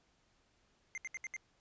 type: tone bursts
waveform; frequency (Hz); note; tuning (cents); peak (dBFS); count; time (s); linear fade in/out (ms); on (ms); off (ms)
square; 2093; C7; 0; -40; 5; 0.95-1.365; 0; 27; 70
effects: pink hiss -73 dBFS RMS until 1.6 s + resampled to 16000 Hz